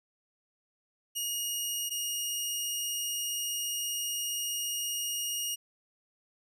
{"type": "tone pair in turn", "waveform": "15% pulse", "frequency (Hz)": [2871, 2861], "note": ["F7", "F7"], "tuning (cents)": [47, 41], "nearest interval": "unison", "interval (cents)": 6, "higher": "first", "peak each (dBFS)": -24, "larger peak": "neither", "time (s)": [[1.15, 1.9], [1.9, 5.56]], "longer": "second", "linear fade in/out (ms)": 20, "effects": []}